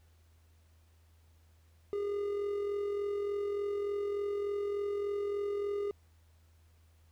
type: tone with amplitude modulation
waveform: triangle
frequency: 406.9 Hz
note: G#4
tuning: 35 cents flat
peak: -28 dBFS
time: 1.93-5.91 s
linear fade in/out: 0 ms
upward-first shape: sine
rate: 43.4 Hz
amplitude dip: 40%
effects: added 81 Hz sine -61 dBFS peak until 7.11 s + pink hiss -72 dBFS RMS until 7.11 s